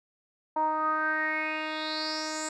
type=tone with low-pass filter sweep; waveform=10% pulse; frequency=311.1 Hz; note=D#4; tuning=in tune; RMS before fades=-30 dBFS; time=0.56-2.49 s; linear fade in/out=5 ms; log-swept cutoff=870 to 7700 Hz; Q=6.6; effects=none